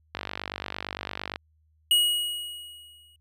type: click train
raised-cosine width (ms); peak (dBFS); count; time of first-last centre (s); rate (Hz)
0.3; -15; 60; 0.15-1.359; 48.8
type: tone with exponential decay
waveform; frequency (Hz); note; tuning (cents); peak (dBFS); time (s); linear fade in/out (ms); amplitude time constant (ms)
square; 2900; F#7; -35; -17; 1.91-3.16; 2; 270
effects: added 78 Hz sine -62 dBFS peak until 3.2 s